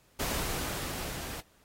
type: noise with level ramp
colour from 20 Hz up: pink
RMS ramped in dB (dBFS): -32 to -41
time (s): 0.19-1.41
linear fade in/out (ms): 10
effects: pink hiss -65 dBFS RMS until 1.64 s + AAC 48 kbps